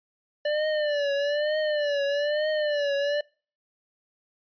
square tone with vibrato, 589 Hz, D5, 5 cents sharp, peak -24 dBFS, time 0.45-3.21 s, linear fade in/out 5 ms, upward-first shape triangle, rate 1.1 Hz, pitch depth 93 cents each way, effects noise-tail reverb RT60 0.4 s tail -26 dB re dry + resampled to 11025 Hz

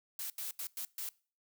blue noise bursts at uneven times, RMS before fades -40 dBFS, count 5, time 0.19-0.3 / 0.38-0.51 / 0.59-0.67 / 0.77-0.85 / 0.98-1.09 s, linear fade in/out 2 ms, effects noise-tail reverb RT60 0.4 s tail -23 dB re dry

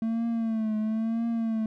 triangle tone with vibrato, 223.3 Hz, A3, 26 cents sharp, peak -23 dBFS, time 0.02-1.66 s, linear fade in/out 2 ms, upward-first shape triangle, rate 1 Hz, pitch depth 73 cents each way, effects none

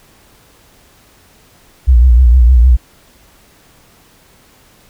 sine tone with vibrato, 61.2 Hz, B1, 15 cents flat, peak -3 dBFS, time 1.87-2.77 s, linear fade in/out 20 ms, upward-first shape triangle, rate 6.5 Hz, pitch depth 130 cents each way, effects pink hiss -47 dBFS RMS until 4.89 s

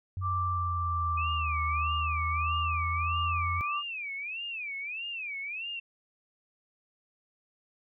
sine exponential two-way sweep, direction down then up, 94 to 77.78 to 86.9 Hz, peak -31 dBFS, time 0.17-3.61 s, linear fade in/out 0 ms, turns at 1.6 s
sine tone with tremolo, 1174.7 Hz, D6, in tune, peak -28 dBFS, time 0.21-3.83 s, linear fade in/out 50 ms, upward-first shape triangle, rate 1.4 Hz, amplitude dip 25%
sine tone with vibrato, 2489 Hz, D#7, in tune, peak -34 dBFS, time 1.17-5.8 s, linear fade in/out 10 ms, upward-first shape sine, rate 1.6 Hz, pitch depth 220 cents each way
effects none

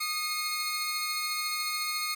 sawtooth tone cluster, 1239 / 2149 / 4312 Hz, D#6 / C7 / C#8, -8 / +46 / -49 cents, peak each -31 dBFS, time 0-2.15 s, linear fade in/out 10 ms, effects none

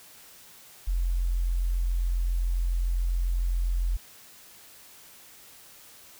sine tone, 43.65 Hz, F1, in tune, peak -23 dBFS, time 0.87-3.97 s, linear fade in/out 10 ms, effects white hiss -51 dBFS RMS until 6.19 s

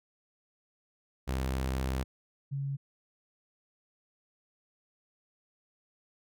sawtooth / sine tone pair in turn, 65.41 / 138.6 Hz, C2 / C#3, 0 / 0 cents, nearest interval octave + minor second, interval 1300 cents, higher second, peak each -26 / -31 dBFS, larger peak first, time 1.27-2.04 / 2.51-2.77 s, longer first, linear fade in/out 20 ms, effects none

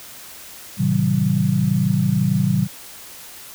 sine chord, A diminished seventh, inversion none, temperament just, 110 / 132 / 158.4 / 190.08 Hz, A2 / C3 / Eb3 / Gb3, 0 / +16 / +31 / +47 cents, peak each -24 / -21 / -21 / -19 dBFS, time 0.77-2.68 s, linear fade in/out 50 ms, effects white hiss -39 dBFS RMS until 3.54 s

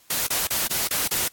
white noise bursts, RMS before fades -24 dBFS, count 6, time 0.1-1.28 s, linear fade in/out 5 ms, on 170 ms, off 32 ms, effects white hiss -56 dBFS RMS until 1.32 s + AAC 64 kbps

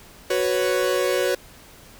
45% pulse chord, F# suspended fourth, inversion none, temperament equal, 370 / 493.9 / 554.4 Hz, F#4 / B4 / C#5, 0 / 0 / 0 cents, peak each -24 dBFS, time 0.3-1.35 s, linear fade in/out 5 ms, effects pink hiss -47 dBFS RMS until 1.99 s

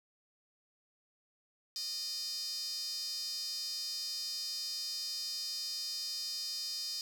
sawtooth tone with high-pass filter, 613 Hz, D#5, 26 cents flat, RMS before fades -39 dBFS, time 1.76-7.01 s, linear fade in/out 0 ms, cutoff 4900 Hz, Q 7.5, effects none

